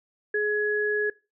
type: tone pair together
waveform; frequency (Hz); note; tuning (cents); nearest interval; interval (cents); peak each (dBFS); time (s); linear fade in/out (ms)
sine; 420 / 1682; G#4 / G#6; +19 / +22; 2 octaves; 2403; -25; 0.34-1.1; 5
effects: noise-tail reverb RT60 0.3 s tail -23 dB re dry